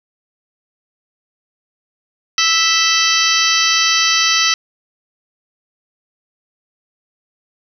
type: harmonic tone with a mistuned harmonic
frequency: 658 Hz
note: E5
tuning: 3 cents flat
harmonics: 2 / 3 / 4 / 5 / 6 / 7 / 8 / 9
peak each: -20 / -20 / -20 / -20 / -20 / -20 / -20 / -20 dBFS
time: 2.38-4.54 s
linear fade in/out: 2 ms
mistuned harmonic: 5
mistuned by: -84 cents
effects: 7-bit